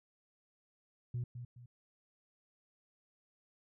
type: tone with echo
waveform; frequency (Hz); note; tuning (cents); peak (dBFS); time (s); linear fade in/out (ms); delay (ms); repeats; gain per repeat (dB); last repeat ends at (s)
sine; 121.7; B2; -25; -33; 1.14-1.24; 5; 210; 2; -9; 1.66
effects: tanh soft clip ceiling -32 dBFS